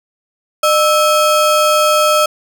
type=ring-modulated tone; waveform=square; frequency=960 Hz; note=B5; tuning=49 cents flat; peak=-7 dBFS; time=0.63-2.26 s; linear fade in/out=5 ms; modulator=353 Hz; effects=none

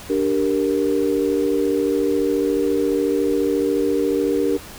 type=chord; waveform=sine; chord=G minor; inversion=second; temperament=equal; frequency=293.7 / 392 / 466.2 Hz; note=D4 / G4 / Bb4; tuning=0 / 0 / 0 cents; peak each=-21 dBFS; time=0.09-4.58 s; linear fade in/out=20 ms; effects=pink hiss -38 dBFS RMS until 4.78 s

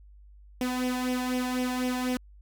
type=tone with flanger; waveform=sawtooth; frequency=251.8 Hz; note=B3; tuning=34 cents sharp; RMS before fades=-29 dBFS; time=0.61-2.17 s; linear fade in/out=2 ms; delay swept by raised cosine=0.34 to 1.2 ms; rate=4 Hz; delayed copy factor=+0.65; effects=added 50 Hz sine -49 dBFS peak until 2.41 s

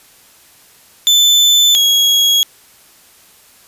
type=tone pair in turn; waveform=35% pulse; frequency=3520 / 3314 Hz; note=A7 / G#7; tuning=0 / -4 cents; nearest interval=minor second; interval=104 cents; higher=first; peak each=-5 / -7 dBFS; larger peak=first; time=1.07-1.75 / 1.75-2.43 s; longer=neither; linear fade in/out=0 ms; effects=white hiss -46 dBFS RMS until 3.67 s + resampled to 32000 Hz

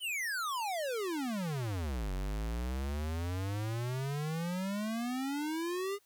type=exponential two-way sweep; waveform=square; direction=down then up; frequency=3105 to 45.61 to 410.8 Hz; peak=-34 dBFS; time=0-5.99 s; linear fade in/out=50 ms; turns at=2.12 s; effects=white hiss -70 dBFS RMS until 6.05 s

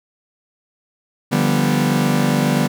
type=chord; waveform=40% pulse; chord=G dominant seventh; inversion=second; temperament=equal with one note detuned; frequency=146.83 / 174.61 / 196 / 245.1 Hz; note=D3 / F3 / G3 / B3; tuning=0 / 0 / 0 / -13 cents; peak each=-19 / -22 / -20 / -18 dBFS; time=1.31-2.68 s; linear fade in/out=20 ms; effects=none

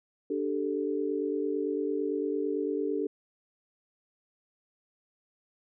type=chord; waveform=sine; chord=D suspended fourth; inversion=none; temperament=just; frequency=293.7 / 391.6 / 440.5 Hz; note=D4 / G4 / A4; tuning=0 / -2 / +2 cents; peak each=-32 dBFS; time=0.3-3.07 s; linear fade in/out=5 ms; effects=none

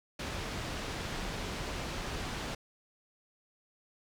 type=low-pass noise; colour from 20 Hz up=pink; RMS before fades=-38 dBFS; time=0.19-2.55 s; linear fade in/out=5 ms; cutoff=5500 Hz; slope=12 dB/octave; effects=none

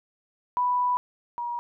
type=tone pair in turn; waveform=sine; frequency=987.8 / 955.3 Hz; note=B5 / A#5; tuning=0 / +42 cents; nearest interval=minor second; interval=58 cents; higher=first; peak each=-21 / -28 dBFS; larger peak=first; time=0.57-0.97 / 1.38-1.59 s; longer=first; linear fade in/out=0 ms; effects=none

